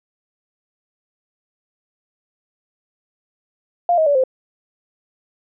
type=tone with pitch steps; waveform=sine; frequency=698.5 / 633.2 / 574 / 520.3 Hz; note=F5 / D#5 / D5 / C5; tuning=0 / +30 / -40 / -10 cents; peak=-12 dBFS; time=3.89-4.238 s; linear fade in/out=2 ms; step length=87 ms; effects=none